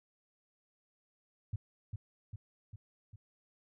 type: tone with echo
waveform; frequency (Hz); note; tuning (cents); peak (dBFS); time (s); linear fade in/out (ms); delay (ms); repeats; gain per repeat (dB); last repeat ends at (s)
sine; 103.6; G#2; -4; -32; 1.53-1.56; 5; 400; 4; -4; 3.16
effects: none